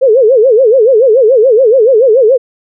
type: tone with vibrato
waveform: sine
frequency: 479.6 Hz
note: A#4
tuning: 49 cents sharp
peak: -3 dBFS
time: 0.01-2.38 s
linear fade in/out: 20 ms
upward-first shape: sine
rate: 7 Hz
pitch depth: 230 cents each way
effects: none